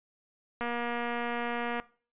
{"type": "click train", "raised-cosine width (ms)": 0.5, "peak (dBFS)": -19, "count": 284, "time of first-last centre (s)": [0.61, 1.799], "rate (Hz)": 238, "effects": ["noise-tail reverb RT60 0.4 s tail -20 dB re dry", "resampled to 8000 Hz"]}